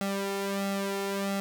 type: tone with flanger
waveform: sawtooth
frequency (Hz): 197.4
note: G3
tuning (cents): +12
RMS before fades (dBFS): -31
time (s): 0.01-1.4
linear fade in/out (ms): 0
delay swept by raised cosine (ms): 1.5 to 2.25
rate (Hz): 1.5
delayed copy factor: +0.75
effects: none